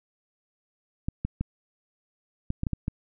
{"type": "clicks", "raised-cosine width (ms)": 5, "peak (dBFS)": -15, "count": 8, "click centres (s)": [1.085, 1.25, 1.41, 2.504, 2.634, 2.668, 2.733, 2.881], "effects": []}